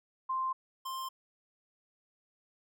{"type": "tone pair in turn", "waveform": ["sine", "square"], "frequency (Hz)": [1046.5, 1050.9], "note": ["C6", "C6"], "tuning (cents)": [0, 7], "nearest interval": "unison", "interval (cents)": 7, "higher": "second", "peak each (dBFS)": [-30, -37], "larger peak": "first", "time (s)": [[0.29, 0.53], [0.85, 1.09]], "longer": "neither", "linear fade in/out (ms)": 10, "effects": []}